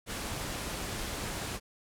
pink low-pass noise, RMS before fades -37 dBFS, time 0.06-1.6 s, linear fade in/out 50 ms, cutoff 12000 Hz, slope 24 dB/octave, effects none

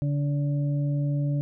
harmonic tone, 143.8 Hz, D3, 36 cents flat, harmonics 1 / 2 / 4, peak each -23 / -33 / -39 dBFS, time 0.02-1.41 s, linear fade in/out 0 ms, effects none

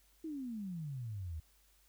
sine exponential sweep, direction down, 329.6 to 75.3 Hz, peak -39 dBFS, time 0.24-1.4 s, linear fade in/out 5 ms, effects added 50 Hz sine -69 dBFS peak until 1.88 s + white hiss -70 dBFS RMS until 1.88 s

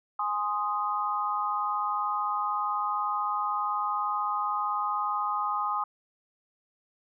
sine chord, Ab major, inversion none, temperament equal, 830.6 / 1046.5 / 1244.5 Hz, Ab5 / C6 / Eb6, 0 / 0 / 0 cents, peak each -32 / -32 / -29 dBFS, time 0.19-5.84 s, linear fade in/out 5 ms, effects none

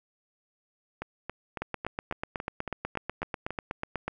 two click trains, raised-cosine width 0.5 ms, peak -16 / -19 dBFS, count 21 / 10, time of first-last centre 1.62-4.08 / 1.02-3.506 s, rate 8.13 / 3.62 Hz, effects none

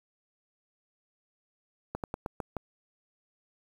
slowing click train, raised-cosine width 1 ms, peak -19 dBFS, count 6, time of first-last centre 1.95-2.567 s, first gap 88 ms, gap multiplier 1.17, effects 8-bit

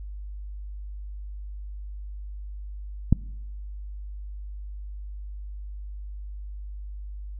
click, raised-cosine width 5 ms, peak -4 dBFS, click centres 3.126 s, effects noise-tail reverb RT60 0.9 s tail -23 dB re dry + added 50 Hz sine -34 dBFS peak until 7.39 s

